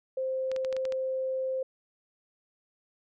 sine tone, 523.3 Hz, C5, in tune, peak -28 dBFS, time 0.17-1.63 s, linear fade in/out 5 ms
clicks, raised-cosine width 0.2 ms, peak -23 dBFS, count 7, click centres 0.516 / 0.563 / 0.648 / 0.727 / 0.766 / 0.853 / 0.923 s
effects none

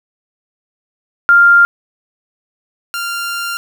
sine / sawtooth tone pair in turn, 1396.9 / 1391.1 Hz, F6 / F6, 0 / -7 cents, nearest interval unison, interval 7 cents, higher first, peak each -4 / -15 dBFS, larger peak first, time 1.29-1.65 / 2.94-3.57 s, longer second, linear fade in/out 0 ms, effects 7-bit

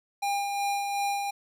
square tone with tremolo, 804 Hz, G5, 44 cents sharp, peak -26 dBFS, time 0.22-1.31 s, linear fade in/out 10 ms, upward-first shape sine, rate 2.7 Hz, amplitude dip 35%, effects resampled to 32000 Hz + 10-bit

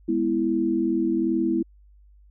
sine chord, E major, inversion first, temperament just, 206 / 247.2 / 329.6 Hz, G#3 / B3 / E4, -14 / +2 / 0 cents, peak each -28 / -26 / -22 dBFS, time 0.08-1.63 s, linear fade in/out 10 ms, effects added 50 Hz sine -50 dBFS peak until 2.3 s

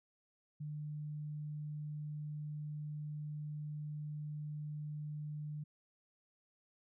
sine tone, 150 Hz, D3, 37 cents sharp, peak -40 dBFS, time 0.6-5.64 s, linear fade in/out 10 ms, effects none

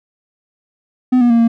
triangle tone with pitch steps, 252.9 / 241.1 / 232.6 / 231 Hz, B3 / B3 / A#3 / A#3, +41 / -41 / -4 / -16 cents, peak -6 dBFS, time 1.12-1.48 s, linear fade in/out 10 ms, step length 90 ms, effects none

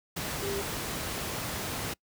sine tone in noise, 397.5 Hz, G4, 24 cents sharp, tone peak -32 dBFS, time 0.42-0.62 s, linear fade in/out 10 ms, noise pink, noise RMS -34 dBFS, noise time 0.16-1.94 s, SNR -1 dB, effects noise-tail reverb RT60 0.1 s tail -25 dB re dry + high-pass 60 Hz 12 dB/octave

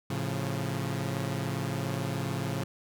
sawtooth chord, A augmented, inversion none, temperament equal with one note detuned, 110 / 137.16 / 174.61 Hz, A2 / C#3 / E#3, 0 / -18 / 0 cents, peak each -31 / -29 / -32 dBFS, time 0.1-2.64 s, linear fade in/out 5 ms, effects none

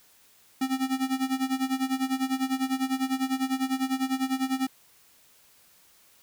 square tone with tremolo, 263.4 Hz, C4, 12 cents sharp, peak -23 dBFS, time 0.61-4.67 s, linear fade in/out 5 ms, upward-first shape sine, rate 10 Hz, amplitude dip 85%, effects white hiss -59 dBFS RMS until 6.22 s

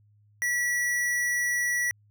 square tone, 1943 Hz, B6, 29 cents flat, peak -25 dBFS, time 0.42-1.91 s, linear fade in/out 0 ms, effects added 104 Hz sine -58 dBFS peak until 2.1 s

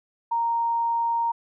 sine tone, 930 Hz, A#5, 4 cents flat, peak -21 dBFS, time 0.31-1.32 s, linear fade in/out 10 ms, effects none

